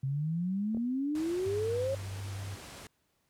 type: exponential sweep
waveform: sine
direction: up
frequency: 130.81 to 554.4 Hz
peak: -29 dBFS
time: 0.03-1.95 s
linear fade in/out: 5 ms
type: clicks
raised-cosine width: 2 ms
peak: -30 dBFS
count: 2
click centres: 0.747 / 0.771 s
type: low-pass noise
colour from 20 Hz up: pink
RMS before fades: -47 dBFS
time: 1.15-2.87 s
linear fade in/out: 2 ms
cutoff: 11000 Hz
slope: 24 dB/octave
type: tone with vibrato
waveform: sine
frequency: 98 Hz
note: G2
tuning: in tune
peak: -36 dBFS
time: 1.45-2.56 s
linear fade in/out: 20 ms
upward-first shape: square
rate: 1.4 Hz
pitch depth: 9 cents each way
effects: pink hiss -75 dBFS RMS until 3.29 s + high-pass 60 Hz 12 dB/octave